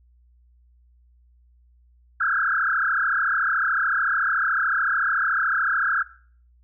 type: tone with frequency modulation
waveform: sine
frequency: 1480 Hz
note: F#6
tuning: in tune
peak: -19 dBFS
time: 2.2-6.03 s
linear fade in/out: 10 ms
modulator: 33.7 Hz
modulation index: 5.1
effects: noise-tail reverb RT60 0.5 s tail -19 dB re dry + added 60 Hz sine -54 dBFS peak until 6.63 s